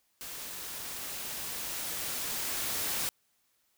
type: noise with level ramp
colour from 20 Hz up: white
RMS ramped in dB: -42 to -32 dBFS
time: 0.21-3.09 s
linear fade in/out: 0 ms
effects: white hiss -73 dBFS RMS until 3.77 s